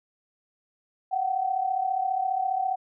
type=tone pair together; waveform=sine; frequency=728 / 762.8 Hz; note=F#5 / G5; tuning=-28 / -47 cents; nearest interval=minor second; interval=81 cents; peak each=-29 / -25 dBFS; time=1.11-2.76 s; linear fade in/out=20 ms; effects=none